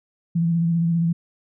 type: tone with vibrato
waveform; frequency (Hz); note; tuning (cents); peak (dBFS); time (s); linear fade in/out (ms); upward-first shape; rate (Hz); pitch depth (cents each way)
sine; 167.8; E3; +31; -17; 0.35-1.13; 10; square; 15; 25
effects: none